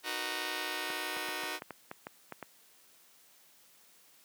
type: chord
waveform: 5% pulse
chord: B major seventh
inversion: first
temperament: just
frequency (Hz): 308.7 / 370.4 / 463 / 493.9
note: D#4 / F#4 / A#4 / B4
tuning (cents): -14 / +2 / -12 / 0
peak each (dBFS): -29 / -28 / -34 / -32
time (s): 0.03-1.6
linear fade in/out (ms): 50
type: clicks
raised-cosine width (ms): 0.5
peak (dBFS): -25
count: 10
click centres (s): 0.902 / 1.168 / 1.286 / 1.435 / 1.621 / 1.707 / 1.914 / 2.069 / 2.323 / 2.427
effects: white hiss -62 dBFS RMS until 4.24 s + high-pass 150 Hz 12 dB/octave